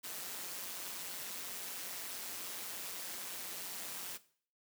white noise with amplitude modulation, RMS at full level -41 dBFS, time 0.03-4.18 s, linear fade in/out 20 ms, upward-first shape sine, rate 183 Hz, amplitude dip 60%, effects noise-tail reverb RT60 0.5 s tail -17 dB re dry + high-pass 150 Hz 12 dB/octave

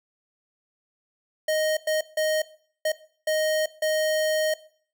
square tone bursts at uneven times, 622.3 Hz, D#5, in tune, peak -22 dBFS, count 6, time 1.48-1.77 / 1.87-2.01 / 2.17-2.42 / 2.85-2.92 / 3.27-3.66 / 3.82-4.54 s, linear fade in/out 5 ms, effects noise-tail reverb RT60 0.5 s tail -18 dB re dry

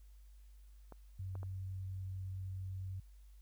clicks, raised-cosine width 1 ms, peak -37 dBFS, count 3, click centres 0.923 / 1.354 / 1.431 s
sine tone, 94.5 Hz, F#2, 37 cents sharp, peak -40 dBFS, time 1.19-3 s, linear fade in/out 5 ms
effects added 50 Hz sine -55 dBFS peak until 3.41 s + white hiss -75 dBFS RMS until 3.41 s

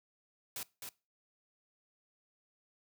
white noise with echo, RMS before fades -41 dBFS, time 0.56-0.63 s, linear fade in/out 2 ms, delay 260 ms, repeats 1, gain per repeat -4 dB, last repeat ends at 0.89 s, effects noise-tail reverb RT60 0.3 s tail -22 dB re dry + high-pass 80 Hz 12 dB/octave

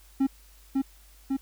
triangle tone with echo, 270 Hz, C#4, 45 cents flat, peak -18 dBFS, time 0.2-0.27 s, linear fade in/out 10 ms, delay 550 ms, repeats 2, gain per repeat -2 dB, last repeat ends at 1.37 s, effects added 50 Hz sine -53 dBFS peak until 1.41 s + white hiss -58 dBFS RMS until 1.41 s

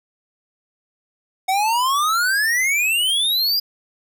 square exponential sweep, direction up, 740 to 4927 Hz, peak -17 dBFS, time 1.48-3.6 s, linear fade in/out 10 ms, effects none

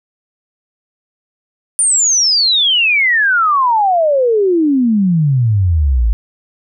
sine exponential sweep, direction down, 9397 to 51.91 Hz, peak -9 dBFS, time 1.79-6.13 s, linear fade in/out 0 ms, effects none

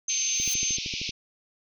sine tone, 6280 Hz, G8, 2 cents sharp, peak -25 dBFS, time 0.08-0.77 s, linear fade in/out 5 ms
pink band-pass noise, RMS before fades -33 dBFS, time 0.09-1.11 s, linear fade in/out 10 ms, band 2300 to 6100 Hz, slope 96 dB/octave
blue noise with exponential growth, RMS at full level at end -34 dBFS, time 0.25-0.54 s, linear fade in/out 1 ms, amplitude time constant 62 ms
click train, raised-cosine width 3 ms, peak -26 dBFS, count 10, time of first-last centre 0.4-1.092 s, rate 13 Hz
effects none

